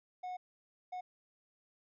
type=tone bursts at uneven times; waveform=triangle; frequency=730 Hz; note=F#5; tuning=24 cents flat; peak=-37 dBFS; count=2; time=0.23-0.37 / 0.92-1.01 s; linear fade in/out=10 ms; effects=resampled to 16000 Hz